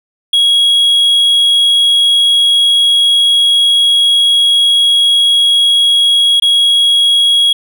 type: tone with dropouts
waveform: triangle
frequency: 3314 Hz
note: G#7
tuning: 4 cents flat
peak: -5 dBFS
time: 0.33-7.53 s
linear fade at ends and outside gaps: 5 ms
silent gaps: 6.4-6.421 s
effects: none